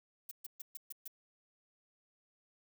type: noise bursts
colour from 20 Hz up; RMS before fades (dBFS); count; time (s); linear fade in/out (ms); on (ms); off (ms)
violet; -44; 6; 0.29-1.078; 5; 23; 130
effects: none